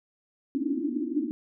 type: band-pass noise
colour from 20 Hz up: pink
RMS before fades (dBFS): -29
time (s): 0.55-1.31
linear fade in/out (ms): 0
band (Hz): 250 to 330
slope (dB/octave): 96
effects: none